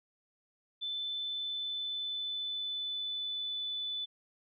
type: tone with pitch glide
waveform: sine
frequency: 3520 to 3490 Hz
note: A7 to A7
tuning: 0 to -15 cents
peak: -34 dBFS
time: 0.81-4.06 s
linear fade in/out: 20 ms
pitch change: -15 cents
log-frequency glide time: 1.21-3.62 s
effects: none